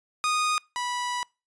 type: tone pair in turn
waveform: sawtooth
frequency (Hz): 1236 / 981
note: D#6 / B5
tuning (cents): -12 / -12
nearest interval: major third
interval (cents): 400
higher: first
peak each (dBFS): -19 / -24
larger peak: first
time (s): 0.24-0.58 / 0.76-1.23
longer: second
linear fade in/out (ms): 0
effects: noise-tail reverb RT60 0.3 s tail -26 dB re dry + resampled to 22050 Hz